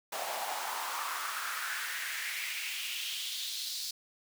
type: noise with high-pass filter sweep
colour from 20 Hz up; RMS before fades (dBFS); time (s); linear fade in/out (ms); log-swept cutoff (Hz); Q
pink; -37; 0.12-3.91; 5; 670 to 4600; 3.3
effects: none